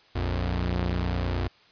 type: tone pair together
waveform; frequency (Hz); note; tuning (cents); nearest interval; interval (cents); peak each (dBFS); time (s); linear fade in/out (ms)
sawtooth; 59.72 / 89.2; A#1 / F2; +43 / +37; perfect fifth; 694; -24; 0.15-1.48; 10
effects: white hiss -57 dBFS RMS until 1.71 s + resampled to 11025 Hz